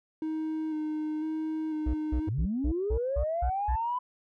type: tone with vibrato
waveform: triangle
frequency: 311.1 Hz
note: D#4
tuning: in tune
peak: -27 dBFS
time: 0.22-2.29 s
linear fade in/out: 2 ms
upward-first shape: square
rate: 1 Hz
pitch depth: 19 cents each way
type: tone bursts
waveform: sine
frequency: 61.74 Hz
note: B1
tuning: in tune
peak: -23 dBFS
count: 8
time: 1.86-3.76 s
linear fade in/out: 10 ms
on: 80 ms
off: 180 ms
type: linear sweep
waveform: sine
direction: up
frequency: 86.4 to 1009 Hz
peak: -27 dBFS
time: 2.27-3.99 s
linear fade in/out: 10 ms
effects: tanh soft clip ceiling -21 dBFS